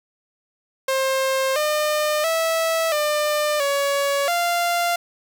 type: tone with pitch steps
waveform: sawtooth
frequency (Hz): 531 / 605 / 653 / 599 / 562 / 694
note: C5 / D#5 / E5 / D5 / C#5 / F5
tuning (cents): +25 / -49 / -17 / +34 / +24 / -11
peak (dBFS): -15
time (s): 0.88-4.96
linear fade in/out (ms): 5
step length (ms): 680
effects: 7-bit